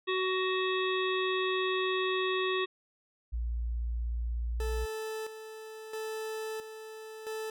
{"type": "harmonic tone", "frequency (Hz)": 373.6, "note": "F#4", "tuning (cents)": 17, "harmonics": [1, 3, 5, 7, 9, 10], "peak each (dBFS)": [-30, -35, -37, -38, -40, -40], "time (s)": [0.07, 2.66], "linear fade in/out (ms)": 20}
{"type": "tone", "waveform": "sine", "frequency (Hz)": 58.27, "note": "A#1", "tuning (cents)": 0, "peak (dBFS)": -30, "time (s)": [3.32, 4.86], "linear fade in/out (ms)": 20}
{"type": "tone with tremolo", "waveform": "40% pulse", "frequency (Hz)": 438.2, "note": "A4", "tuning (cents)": -7, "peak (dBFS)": -34, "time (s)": [4.6, 7.5], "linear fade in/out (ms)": 2, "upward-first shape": "square", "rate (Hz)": 0.75, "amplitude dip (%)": 60}
{"effects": []}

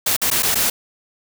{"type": "noise with dropouts", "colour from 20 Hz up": "white", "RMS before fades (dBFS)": -18, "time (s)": [0.06, 0.7], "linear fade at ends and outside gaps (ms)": 5, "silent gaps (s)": [[0.166, 0.216], [0.303, 0.313], [0.424, 0.43], [0.546, 0.554]], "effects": []}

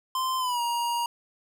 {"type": "tone with pitch glide", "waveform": "square", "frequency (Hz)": [1038, 946.4], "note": ["C6", "A#5"], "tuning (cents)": [-14, 26], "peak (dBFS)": -26, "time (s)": [0.15, 1.06], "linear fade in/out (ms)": 2, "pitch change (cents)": -160, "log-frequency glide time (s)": [0.38, 0.61], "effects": []}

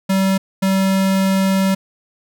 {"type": "tone bursts at uneven times", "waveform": "square", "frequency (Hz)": 192.2, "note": "G3", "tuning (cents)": -34, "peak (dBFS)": -14, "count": 2, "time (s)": [[0.09, 0.38], [0.62, 1.75]], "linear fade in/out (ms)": 10, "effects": []}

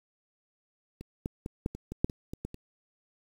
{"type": "clicks", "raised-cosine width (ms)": 3, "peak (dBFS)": [-29, -19, -22, -16, -26, -24, -10, -27, -24, -22, -29], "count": 11, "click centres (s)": [1.01, 1.259, 1.461, 1.661, 1.75, 1.92, 2.045, 2.098, 2.335, 2.45, 2.544], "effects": ["8-bit"]}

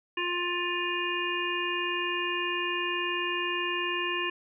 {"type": "harmonic tone", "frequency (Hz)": 352.2, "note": "F4", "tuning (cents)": 15, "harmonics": [1, 3, 5, 7, 8], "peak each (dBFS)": [-34, -34, -34, -34, -34], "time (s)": [0.17, 4.3], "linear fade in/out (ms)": 5, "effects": []}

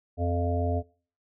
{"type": "harmonic tone", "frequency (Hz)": 86.9, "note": "F2", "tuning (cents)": -8, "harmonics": [1, 3, 5, 7, 8], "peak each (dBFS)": [-26, -33, -34, -34, -33], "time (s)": [0.17, 0.83], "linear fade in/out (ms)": 50, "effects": ["noise-tail reverb RT60 0.4 s tail -21 dB re dry"]}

